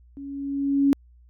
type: tone with level ramp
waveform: sine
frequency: 278.7 Hz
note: C#4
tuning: 9 cents sharp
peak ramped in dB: -35 to -14 dBFS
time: 0.17-0.93 s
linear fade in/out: 0 ms
effects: added 60 Hz sine -50 dBFS peak until 1.29 s + AAC 64 kbps